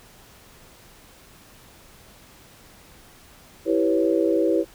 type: chord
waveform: sine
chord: C# half-diminished seventh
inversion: first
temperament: equal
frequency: 329.6 / 392 / 493.9 / 554.4 Hz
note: E4 / G4 / B4 / C#5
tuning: 0 / 0 / 0 / 0 cents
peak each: -21 / -24 / -24 / -25 dBFS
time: 3.65-4.65 s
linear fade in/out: 50 ms
effects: pink hiss -50 dBFS RMS until 4.74 s